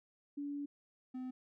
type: tone pair in turn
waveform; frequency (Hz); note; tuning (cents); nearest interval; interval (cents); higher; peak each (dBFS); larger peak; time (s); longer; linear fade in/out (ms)
sine / triangle; 286.7 / 255.4; D4 / C4; -42 / -42; major second; 200; first; -38 / -38; neither; 0.37-0.66 / 1.14-1.31; first; 10
effects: none